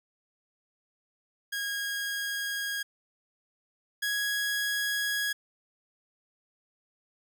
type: tone pair in turn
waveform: sawtooth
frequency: 1638 / 1661.8 Hz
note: G#6 / G#6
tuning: -24 / +1 cents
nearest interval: unison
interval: 25 cents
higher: second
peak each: -27 / -24 dBFS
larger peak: second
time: 1.52-2.83 / 4.02-5.33 s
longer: neither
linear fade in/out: 10 ms
effects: none